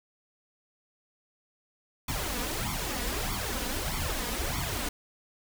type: noise with flanger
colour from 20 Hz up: pink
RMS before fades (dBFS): -32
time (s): 2.08-4.89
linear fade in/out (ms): 5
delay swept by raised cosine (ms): 0.88 to 4.18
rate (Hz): 1.6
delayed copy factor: +0.8
effects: none